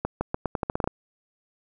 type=accelerating click train; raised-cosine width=1 ms; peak=-11 dBFS; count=11; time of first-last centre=0.05-0.875 s; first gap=160 ms; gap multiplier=0.84; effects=none